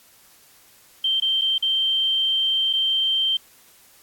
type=tone with dropouts; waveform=sine; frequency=3136 Hz; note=G7; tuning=in tune; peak=-18 dBFS; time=1.04-3.37 s; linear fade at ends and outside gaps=5 ms; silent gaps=1.201-1.221 / 1.413-1.417 / 1.581-1.624 / 2.73-2.734 s; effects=white hiss -53 dBFS RMS until 4.02 s + AAC 64 kbps